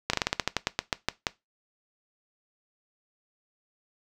slowing click train, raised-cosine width 0.2 ms, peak -6 dBFS, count 14, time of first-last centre 0.1-1.268 s, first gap 34 ms, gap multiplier 1.15, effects noise-tail reverb RT60 0.2 s tail -19 dB re dry

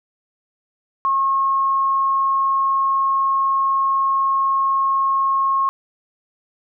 sine tone, 1084 Hz, C#6, 39 cents flat, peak -15 dBFS, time 1.05-5.69 s, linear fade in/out 0 ms, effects none

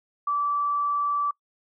sine tone, 1159 Hz, D6, 23 cents flat, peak -22 dBFS, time 0.27-1.31 s, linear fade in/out 5 ms, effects noise-tail reverb RT60 0.1 s tail -24 dB re dry

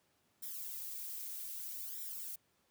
violet noise with flanger, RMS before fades -44 dBFS, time 0.42-2.36 s, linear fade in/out 10 ms, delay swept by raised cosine 0.54 to 3.24 ms, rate 0.63 Hz, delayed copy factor +0.9, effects pink hiss -75 dBFS RMS until 2.7 s + high-pass 100 Hz 12 dB/octave

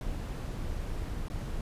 brown noise with dropouts, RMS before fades -35 dBFS, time 0.01-1.61 s, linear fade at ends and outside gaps 1 ms, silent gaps 1.284-1.3 s, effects resampled to 32000 Hz

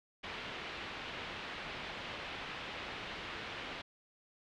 white low-pass noise, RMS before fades -44 dBFS, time 0.23-3.82 s, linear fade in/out 10 ms, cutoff 3300 Hz, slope 24 dB/octave, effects none

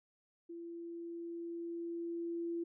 sine tone with level ramp, 338.8 Hz, E4, 48 cents sharp, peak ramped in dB -44 to -35 dBFS, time 0.49-2.64 s, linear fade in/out 10 ms, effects none

